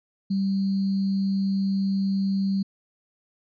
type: tone with sample-and-hold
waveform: sine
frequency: 194.9 Hz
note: G3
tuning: 10 cents flat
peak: -21 dBFS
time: 0.3-2.63 s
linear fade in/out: 10 ms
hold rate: 4410 Hz
effects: resampled to 11025 Hz